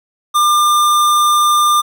square tone, 1198 Hz, D6, 34 cents sharp, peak -10 dBFS, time 0.34-1.82 s, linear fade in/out 20 ms, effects none

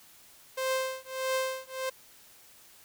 sawtooth tone with tremolo, 523.3 Hz, C5, in tune, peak -22 dBFS, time 0.57-1.9 s, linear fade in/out 10 ms, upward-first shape triangle, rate 1.6 Hz, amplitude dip 100%, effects white hiss -56 dBFS RMS until 2.84 s

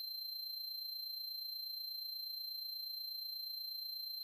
square tone with amplitude modulation, 4122 Hz, C8, 27 cents flat, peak -40 dBFS, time 0-4.23 s, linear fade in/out 0 ms, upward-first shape sine, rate 28.3 Hz, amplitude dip 55%, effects none

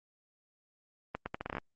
accelerating click train, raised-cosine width 0.5 ms, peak -20 dBFS, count 10, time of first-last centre 1.15-1.583 s, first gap 110 ms, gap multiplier 0.77, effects Opus 24 kbps

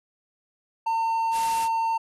triangle tone, 906 Hz, A#5, 50 cents flat, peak -20 dBFS, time 0.86-1.98 s, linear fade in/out 10 ms
white low-pass noise, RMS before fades -37 dBFS, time 1.31-1.69 s, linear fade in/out 50 ms, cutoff 12000 Hz, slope 96 dB/octave
effects none

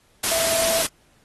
sine tone in noise, 660 Hz, E5, 2 cents sharp, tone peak -23 dBFS, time 0.31-0.82 s, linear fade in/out 10 ms, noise white, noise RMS -22 dBFS, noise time 0.23-0.87 s, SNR -4 dB, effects pink hiss -60 dBFS RMS until 1.24 s + AAC 32 kbps

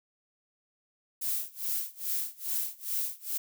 violet noise with tremolo, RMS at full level -30 dBFS, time 1.21-3.38 s, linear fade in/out 10 ms, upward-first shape sine, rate 2.4 Hz, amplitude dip 95%, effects none

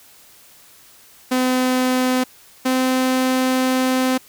sawtooth tone pair in turn, 254.9 / 258 Hz, C4 / C4, -45 / -24 cents, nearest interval unison, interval 21 cents, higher second, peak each -12 / -12 dBFS, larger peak neither, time 1.31-2.24 / 2.65-4.18 s, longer second, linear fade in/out 10 ms, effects white hiss -48 dBFS RMS until 4.28 s

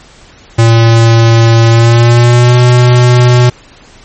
square tone with pitch glide, 114.9 to 123.15 Hz, A#2 to B2, -25 to -5 cents, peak -3 dBFS, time 0.58-3.5 s, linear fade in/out 10 ms, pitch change +120 cents, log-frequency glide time 1.7-2.57 s, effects pink hiss -38 dBFS RMS until 4.04 s + MP3 32 kbps

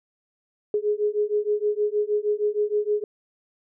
sine beating tone pair, 415.3 / 421.7 Hz, G#4 / G#4, 0 / +26 cents, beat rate 6.4 Hz, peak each -24 dBFS, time 0.74-3.04 s, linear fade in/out 2 ms, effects none

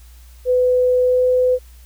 sine tone with pitch glide, 501 to 504.2 Hz, B4 to B4, +25 to +36 cents, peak -12 dBFS, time 0.45-1.59 s, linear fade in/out 50 ms, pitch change +11 cents, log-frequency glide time 1.03-1.25 s, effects added 60 Hz sine -40 dBFS peak until 1.85 s + white hiss -52 dBFS RMS until 1.85 s

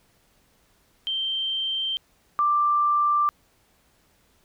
sine tone pair in turn, 3136 / 1179.8 Hz, G7 / D6, 0 / +8 cents, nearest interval octave + perfect fourth, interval 1692 cents, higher first, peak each -24 / -18 dBFS, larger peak second, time 1.07-1.97 / 2.39-3.29 s, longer neither, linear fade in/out 0 ms, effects pink hiss -63 dBFS RMS until 4.44 s

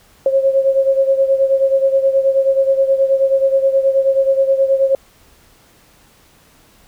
sine beating tone pair, 538 / 547.4 Hz, C5 / C#5, +48 / -22 cents, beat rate 9.4 Hz, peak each -12 / -17 dBFS, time 0.26-4.95 s, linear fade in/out 2 ms, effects pink hiss -50 dBFS RMS until 6.87 s

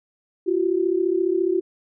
sine tone pair together, 344.2 / 378.8 Hz, F4 / F#4, -25 / +41 cents, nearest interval major second, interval 166 cents, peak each -21 dBFS, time 0.46-1.61 s, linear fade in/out 20 ms, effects none

